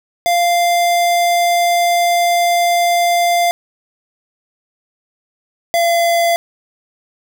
square tone pair in turn, 695 / 681.9 Hz, F5 / F5, -9 / -42 cents, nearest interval unison, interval 33 cents, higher first, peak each -12 dBFS, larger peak neither, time 0.26-3.51 / 5.74-6.36 s, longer first, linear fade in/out 0 ms, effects none

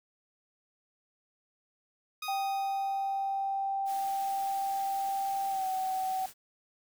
15% pulse tone with exponential decay, 1244.5 Hz, D#6, in tune, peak -29 dBFS, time 2.22-3.97 s, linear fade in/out 5 ms, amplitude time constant 380 ms
sine tone with pitch glide, 784 to 756.9 Hz, G5 to F#5, 0 to +39 cents, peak -29 dBFS, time 2.28-6.26 s, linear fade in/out 5 ms, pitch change -61 cents, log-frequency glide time 5.49-5.66 s
white noise, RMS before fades -47 dBFS, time 3.85-6.34 s, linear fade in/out 50 ms
effects none

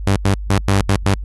sawtooth tone bursts at uneven times, 98.6 Hz, G2, 11 cents sharp, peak -8 dBFS, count 6, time 0.07-0.16 / 0.25-0.34 / 0.5-0.58 / 0.68-0.81 / 0.89-0.96 / 1.06-1.14 s, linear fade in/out 0 ms, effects added 50 Hz sine -23 dBFS peak until 1.24 s + AAC 32 kbps

